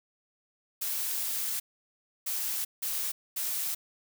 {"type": "noise bursts at uneven times", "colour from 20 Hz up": "blue", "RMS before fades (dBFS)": -32, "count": 4, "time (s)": [[0.81, 1.6], [2.26, 2.65], [2.82, 3.12], [3.36, 3.75]], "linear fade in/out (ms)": 10, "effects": []}